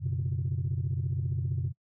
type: chord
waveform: sine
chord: F# suspended fourth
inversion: none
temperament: equal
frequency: 92.5 / 123.47 / 138.59 Hz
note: F#2 / B2 / C#3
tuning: 0 / 0 / 0 cents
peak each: -31 dBFS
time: 0-1.73 s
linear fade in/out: 50 ms
effects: noise-tail reverb RT60 0.1 s tail -23 dB re dry + tanh soft clip ceiling -22 dBFS